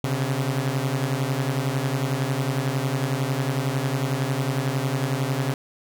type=beating tone pair; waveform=sawtooth; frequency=129.5 / 140.5 Hz; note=C3 / C#3; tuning=-17 / +24 cents; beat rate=11 Hz; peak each=-21 / -22 dBFS; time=0.04-5.54 s; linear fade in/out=0 ms; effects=none